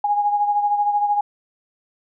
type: beating tone pair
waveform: sine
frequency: 823 / 836 Hz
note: G#5 / G#5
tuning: -16 / +11 cents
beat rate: 13 Hz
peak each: -17 / -25 dBFS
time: 0.04-1.21 s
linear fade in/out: 5 ms
effects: none